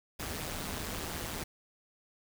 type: noise with amplitude modulation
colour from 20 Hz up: pink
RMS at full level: -35 dBFS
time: 0.19-1.44 s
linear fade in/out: 10 ms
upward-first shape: sine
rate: 160 Hz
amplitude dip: 75%
effects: none